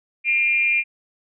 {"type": "tone with frequency modulation", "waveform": "sine", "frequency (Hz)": 2396, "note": "D7", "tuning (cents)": 34, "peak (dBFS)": -16, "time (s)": [0.24, 0.84], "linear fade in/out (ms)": 50, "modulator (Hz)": 276, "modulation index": 0.47, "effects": []}